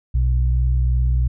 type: tone pair together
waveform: sine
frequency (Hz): 61.8 / 124.6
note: B1 / B2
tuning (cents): +2 / +16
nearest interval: octave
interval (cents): 1214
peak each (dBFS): -15 / -23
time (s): 0.14-1.28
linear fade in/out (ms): 10
effects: none